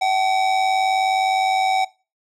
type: tone with amplitude modulation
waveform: square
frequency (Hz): 760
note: F#5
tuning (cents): +46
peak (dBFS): -15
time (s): 0.01-1.85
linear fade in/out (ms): 10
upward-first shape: sine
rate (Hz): 99.4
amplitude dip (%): 55
effects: noise-tail reverb RT60 0.3 s tail -20 dB re dry + low-pass 6000 Hz 12 dB/octave

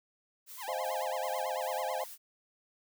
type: noise with tremolo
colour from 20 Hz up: blue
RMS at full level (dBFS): -47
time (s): 0.46-2.18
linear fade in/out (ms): 50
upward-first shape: square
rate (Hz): 2.6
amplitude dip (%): 40
type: tone with vibrato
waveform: sawtooth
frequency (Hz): 911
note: A#5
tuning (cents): -40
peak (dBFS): -36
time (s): 0.57-2.06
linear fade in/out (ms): 50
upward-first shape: sine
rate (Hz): 9.1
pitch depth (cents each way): 280
type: chord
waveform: sine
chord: F minor seventh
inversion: second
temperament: equal with one note detuned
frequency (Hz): 523.3 / 622.3 / 698.5 / 837.4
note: C5 / Eb5 / F5 / Ab5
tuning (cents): 0 / 0 / 0 / +14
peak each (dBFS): -38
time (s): 0.68-2.04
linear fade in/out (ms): 2
effects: none

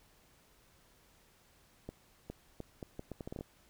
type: accelerating click train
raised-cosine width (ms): 2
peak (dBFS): -28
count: 12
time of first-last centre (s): 1.89-3.409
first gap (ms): 410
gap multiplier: 0.74
effects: pink hiss -66 dBFS RMS until 3.69 s

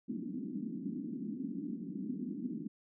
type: band-pass noise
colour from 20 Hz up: pink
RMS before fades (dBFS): -40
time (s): 0.08-2.68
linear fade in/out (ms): 10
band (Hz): 190 to 300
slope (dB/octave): 48
effects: none

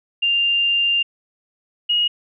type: tone pair in turn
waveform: sine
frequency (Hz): 2794 / 2881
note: F7 / F#7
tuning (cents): 0 / -47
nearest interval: minor second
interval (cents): 53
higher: second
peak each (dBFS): -15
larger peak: neither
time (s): 0.22-1.03 / 1.89-2.08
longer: first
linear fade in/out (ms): 10
effects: none

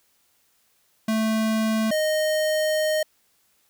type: tone pair in turn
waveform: square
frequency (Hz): 220 / 619.2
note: A3 / D#5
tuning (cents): 0 / -9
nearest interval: octave + tritone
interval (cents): 1791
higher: second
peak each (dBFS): -21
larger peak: neither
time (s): 1.08-1.91 / 1.91-3.03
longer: second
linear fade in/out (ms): 5
effects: white hiss -65 dBFS RMS until 3.69 s

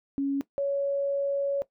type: tone pair in turn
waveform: sine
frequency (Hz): 277.2 / 559.2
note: C#4 / C#5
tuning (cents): 0 / +15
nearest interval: octave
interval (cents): 1215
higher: second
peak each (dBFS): -24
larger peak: neither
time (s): 0.18-0.41 / 0.58-1.62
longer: second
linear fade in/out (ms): 0
effects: noise-tail reverb RT60 0.1 s tail -17 dB re dry

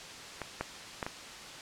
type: clicks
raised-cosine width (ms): 0.5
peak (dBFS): -21 / -17 / -18 / -20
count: 4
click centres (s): 0.417 / 0.61 / 1.028 / 1.065
effects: white hiss -45 dBFS RMS until 1.61 s + low-pass 6000 Hz 12 dB/octave

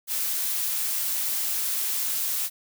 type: noise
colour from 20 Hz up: blue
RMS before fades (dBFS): -27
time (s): 0.07-2.5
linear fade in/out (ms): 50
effects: none

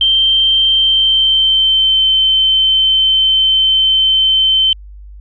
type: tone with pitch glide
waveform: sine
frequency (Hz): 3136 to 3087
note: G7 to G7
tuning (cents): 0 to -27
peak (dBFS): -8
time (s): 0.01-4.73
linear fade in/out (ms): 2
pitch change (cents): -27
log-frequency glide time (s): 0.7-2.07
effects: added 50 Hz sine -31 dBFS peak until 5.2 s

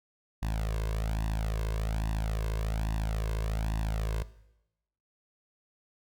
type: tone with flanger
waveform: sawtooth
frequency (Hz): 54.1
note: A1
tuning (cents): -29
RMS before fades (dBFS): -31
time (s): 0.42-4.23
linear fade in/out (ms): 10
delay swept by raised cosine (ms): 1.1 to 1.92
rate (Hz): 1.2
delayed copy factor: +0.95
effects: noise-tail reverb RT60 0.9 s tail -17 dB re dry

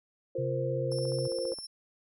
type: chord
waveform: sine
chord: F suspended fourth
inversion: none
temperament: equal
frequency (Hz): 349.2 / 466.2 / 523.3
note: F4 / Bb4 / C5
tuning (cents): 0 / 0 / 0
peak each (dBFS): -38 / -36 / -32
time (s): 0.35-1.54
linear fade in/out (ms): 5
type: tone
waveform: sine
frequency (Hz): 133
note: C3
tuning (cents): +29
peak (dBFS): -32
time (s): 0.38-1.28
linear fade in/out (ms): 10
type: tone with tremolo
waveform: 35% pulse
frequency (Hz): 5380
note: E8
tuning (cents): +34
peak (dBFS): -35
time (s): 0.91-1.67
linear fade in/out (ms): 10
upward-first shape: triangle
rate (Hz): 18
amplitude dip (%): 50
type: click train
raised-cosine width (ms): 1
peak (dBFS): -34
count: 11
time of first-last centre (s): 0.92-1.587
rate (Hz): 15
effects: none

